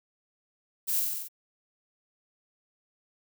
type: noise with echo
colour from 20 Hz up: violet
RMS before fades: -29 dBFS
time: 0.87-1.01 s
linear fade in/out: 20 ms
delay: 46 ms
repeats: 6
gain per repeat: -2 dB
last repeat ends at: 1.286 s
effects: none